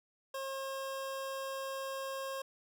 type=tone; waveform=25% pulse; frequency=538 Hz; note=C5; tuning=48 cents sharp; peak=-34 dBFS; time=0.34-2.42 s; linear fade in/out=5 ms; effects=none